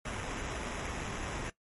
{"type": "noise with sample-and-hold", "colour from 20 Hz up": "pink", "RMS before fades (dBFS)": -38, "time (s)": [0.05, 1.5], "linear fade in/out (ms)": 5, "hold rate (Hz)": 4410, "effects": ["noise-tail reverb RT60 0.1 s tail -17 dB re dry", "MP3 48 kbps"]}